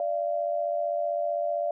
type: tone pair together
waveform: sine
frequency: 587.3 / 682.9 Hz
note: D5 / F5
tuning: 0 / -39 cents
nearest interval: minor third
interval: 261 cents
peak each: -28 dBFS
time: 0-1.71 s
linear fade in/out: 2 ms
effects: none